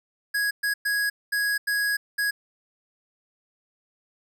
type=tone bursts at uneven times; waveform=square; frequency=1661.2 Hz; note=G#6; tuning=in tune; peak=-23 dBFS; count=6; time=0.34-0.51 / 0.63-0.74 / 0.85-1.1 / 1.32-1.58 / 1.67-1.97 / 2.18-2.31 s; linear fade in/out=10 ms; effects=none